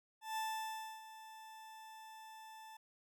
40% pulse tone with ADSR envelope, 880 Hz, A5, in tune, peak -36 dBFS, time 0.21-2.77 s, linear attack 160 ms, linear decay 640 ms, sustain -15 dB, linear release 5 ms, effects none

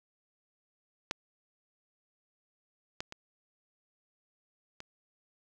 clicks, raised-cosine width 0.2 ms, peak -14 / -18 / -25 / -26 dBFS, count 4, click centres 1.111 / 3.005 / 3.124 / 4.804 s, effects none

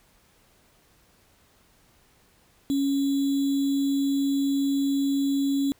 sine tone with sample-and-hold, 277.2 Hz, C#4, in tune, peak -21 dBFS, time 2.7-5.72 s, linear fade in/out 0 ms, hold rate 3675 Hz, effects pink hiss -61 dBFS RMS until 5.79 s

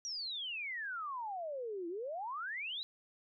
sine exponential two-way sweep, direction down then up, 5840 to 329.6 to 4045 Hz, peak -38 dBFS, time 0.05-2.83 s, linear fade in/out 0 ms, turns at 1.88 s, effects none

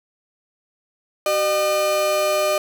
35% pulse tone pair together, 381.1 / 605 Hz, G4 / D#5, -49 / -49 cents, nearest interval minor sixth, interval 800 cents, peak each -26 / -16 dBFS, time 1.26-2.58 s, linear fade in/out 2 ms, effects none

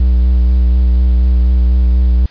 triangle tone with vibrato, 61.5 Hz, B1, 7 cents flat, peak -5 dBFS, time 0-2.26 s, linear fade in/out 5 ms, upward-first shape sine, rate 4.1 Hz, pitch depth 30 cents each way, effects white hiss -42 dBFS RMS until 2.3 s + resampled to 11025 Hz

